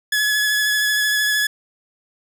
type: tone with vibrato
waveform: sawtooth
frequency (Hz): 1700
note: G#6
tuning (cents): +40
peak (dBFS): -13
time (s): 0.12-1.47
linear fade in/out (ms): 5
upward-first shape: sine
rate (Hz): 13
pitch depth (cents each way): 17
effects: none